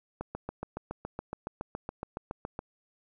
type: click train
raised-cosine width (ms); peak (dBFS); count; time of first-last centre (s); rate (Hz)
1; -21; 18; 0.21-2.591; 7.14
effects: none